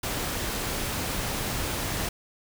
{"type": "noise", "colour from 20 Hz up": "pink", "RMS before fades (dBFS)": -30, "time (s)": [0.03, 2.09], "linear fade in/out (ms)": 5, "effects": []}